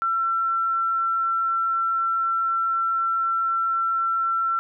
sine tone, 1348 Hz, E6, 38 cents sharp, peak -20 dBFS, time 0.02-4.59 s, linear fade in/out 0 ms, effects none

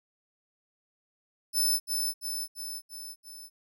15% pulse tone with echo, 5274 Hz, E8, in tune, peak -18 dBFS, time 1.53-1.8 s, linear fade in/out 50 ms, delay 340 ms, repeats 5, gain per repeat -4 dB, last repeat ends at 3.5 s, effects none

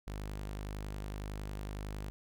sawtooth tone, 50.9 Hz, G#1, 34 cents flat, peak -35 dBFS, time 0.07-2.1 s, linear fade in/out 0 ms, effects none

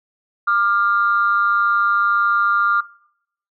sine tone pair together, 1195.2 / 1396.9 Hz, D6 / F6, +30 / 0 cents, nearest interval minor third, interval 270 cents, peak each -16 dBFS, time 0.47-2.81 s, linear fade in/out 10 ms, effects noise-tail reverb RT60 0.7 s tail -21 dB re dry + tanh soft clip ceiling -6 dBFS

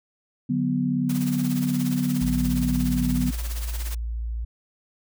sine chord, B minor, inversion first, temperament equal with one note detuned, 146.83 / 184.36 / 246.9 Hz, D3 / F#3 / B3, 0 / -6 / 0 cents, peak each -27 / -27 / -23 dBFS, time 0.49-3.31 s, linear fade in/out 10 ms
white noise with tremolo, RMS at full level -35 dBFS, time 1.09-3.95 s, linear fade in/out 5 ms, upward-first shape sine, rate 17 Hz, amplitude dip 65%
sine tone, 57 Hz, A#1, 38 cents flat, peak -26 dBFS, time 2.21-4.45 s, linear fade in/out 10 ms
effects none

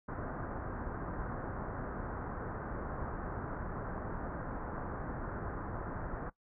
pink low-pass noise, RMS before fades -40 dBFS, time 0.08-6.3 s, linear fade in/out 10 ms, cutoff 1600 Hz, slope 48 dB/octave, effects noise-tail reverb RT60 0.1 s tail -18 dB re dry

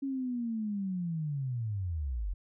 sine linear sweep, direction down, 277.2 to 42 Hz, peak -31 dBFS, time 0.02-2.34 s, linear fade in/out 10 ms, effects none

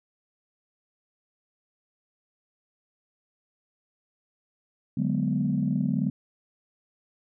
sine chord, G# half-diminished seventh, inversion second, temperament equal, 146.83 / 185 / 207.7 / 246.9 Hz, D3 / F#3 / G#3 / B3, 0 / 0 / 0 / 0 cents, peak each -28 dBFS, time 4.97-6.1 s, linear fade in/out 5 ms, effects tanh soft clip ceiling -14 dBFS

